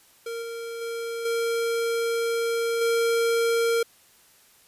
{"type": "tone with level steps", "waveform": "square", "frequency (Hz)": 462.6, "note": "A#4", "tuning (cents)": -13, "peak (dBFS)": [-31, -33, -30, -24, -21], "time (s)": [0.26, 3.83], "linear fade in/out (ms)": 5, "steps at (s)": [0.42, 0.81, 1.25, 2.81], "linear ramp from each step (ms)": 5, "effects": ["white hiss -57 dBFS RMS until 4.67 s", "resampled to 32000 Hz"]}